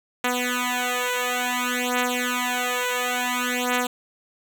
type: beating tone pair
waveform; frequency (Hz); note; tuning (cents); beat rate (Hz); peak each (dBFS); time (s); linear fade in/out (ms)
5% pulse; 247.5 / 248.07; B3 / B3; +4 / +8; 0.57; -14; 0.24-3.87; 5
effects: none